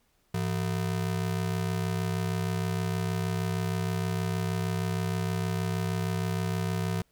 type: ring-modulated tone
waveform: square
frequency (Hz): 138.3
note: C#3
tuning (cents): -4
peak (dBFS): -25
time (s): 0.34-7.02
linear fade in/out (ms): 5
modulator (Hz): 33.2
effects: pink hiss -70 dBFS RMS until 7.11 s